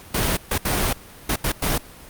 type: noise bursts at uneven times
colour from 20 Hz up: pink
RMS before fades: -21 dBFS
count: 6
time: 0.14-0.37 / 0.51-0.58 / 0.65-0.93 / 1.29-1.36 / 1.44-1.52 / 1.62-1.78 s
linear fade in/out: 5 ms
effects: pink hiss -43 dBFS RMS until 2.09 s + Opus 48 kbps